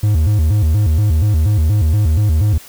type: tone with vibrato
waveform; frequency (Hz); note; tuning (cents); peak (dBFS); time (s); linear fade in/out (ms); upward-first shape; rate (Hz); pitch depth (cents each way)
triangle; 90.5; F#2; -38; -8; 0.03-2.58; 5; square; 4.2; 260
effects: white hiss -39 dBFS RMS until 2.68 s